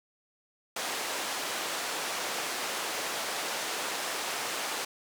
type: band-pass noise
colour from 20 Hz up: pink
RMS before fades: -34 dBFS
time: 0.76-4.85 s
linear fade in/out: 5 ms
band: 520 to 10000 Hz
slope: 12 dB/octave
effects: none